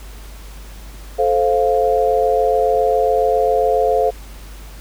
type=chord; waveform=sine; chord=F major; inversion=first; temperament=just; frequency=436.5 / 523.8 / 698.5 Hz; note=A4 / C5 / F5; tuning=-14 / +2 / 0 cents; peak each=-17 dBFS; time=1.18-4.11 s; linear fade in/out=20 ms; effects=added 50 Hz sine -33 dBFS peak until 4.8 s + pink hiss -42 dBFS RMS until 4.8 s